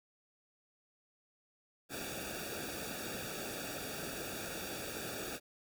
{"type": "noise with comb filter", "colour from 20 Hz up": "pink", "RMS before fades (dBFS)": -42, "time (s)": [1.89, 5.4], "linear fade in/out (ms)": 50, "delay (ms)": 0.97, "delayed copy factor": -0.95, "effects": []}